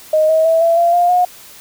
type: tone with pitch steps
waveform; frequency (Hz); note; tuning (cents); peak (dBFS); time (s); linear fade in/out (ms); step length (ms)
sine; 622.3 / 637.6 / 653.2 / 669.3 / 685.7 / 702.6 / 719.8; D#5 / D#5 / E5 / E5 / F5 / F5 / F#5; 0 / +42 / -16 / +26 / -32 / +10 / -48; -9; 0.13-1.25; 5; 160
effects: white hiss -39 dBFS RMS until 1.6 s